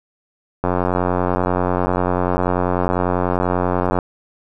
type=click train; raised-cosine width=1 ms; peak=-4 dBFS; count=303; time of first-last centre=0.64-3.988 s; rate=90.2 Hz; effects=none